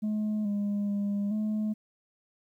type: tone with pitch steps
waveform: sine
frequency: 212.8 / 204 / 202.5 / 213.9 Hz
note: G#3 / G#3 / G#3 / A3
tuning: +42 / -31 / -43 / -49 cents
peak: -24 dBFS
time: 0.02-1.74 s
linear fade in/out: 20 ms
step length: 430 ms
effects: tanh soft clip ceiling -26 dBFS + 11-bit